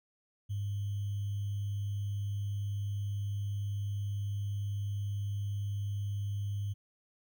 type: tone with sample-and-hold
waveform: sine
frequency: 101 Hz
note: G#2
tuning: 48 cents flat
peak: -32 dBFS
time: 0.49-6.74 s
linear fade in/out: 20 ms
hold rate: 3150 Hz
effects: none